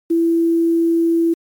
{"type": "tone with quantisation", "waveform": "sine", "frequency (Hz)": 333.3, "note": "E4", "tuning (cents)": 19, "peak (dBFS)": -12, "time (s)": [0.1, 1.34], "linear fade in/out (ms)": 10, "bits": 7, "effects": ["MP3 96 kbps"]}